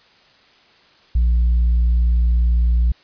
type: tone with tanh clipping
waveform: sine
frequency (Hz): 58.9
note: A#1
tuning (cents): +19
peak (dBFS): -13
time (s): 1.15-2.92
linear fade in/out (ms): 5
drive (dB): 1
effects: white hiss -52 dBFS RMS until 3.03 s + resampled to 11025 Hz